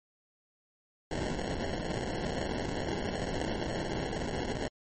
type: noise with sample-and-hold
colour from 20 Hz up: violet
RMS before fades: -34 dBFS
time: 1.11-4.68 s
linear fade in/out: 0 ms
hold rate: 1225 Hz
effects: MP3 32 kbps